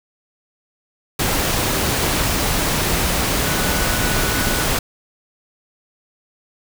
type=tone in noise; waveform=sine; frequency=1480 Hz; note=F#6; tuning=in tune; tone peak=-28 dBFS; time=3.44-4.64 s; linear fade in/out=5 ms; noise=pink; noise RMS=-19 dBFS; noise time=1.19-4.79 s; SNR=-12 dB; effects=none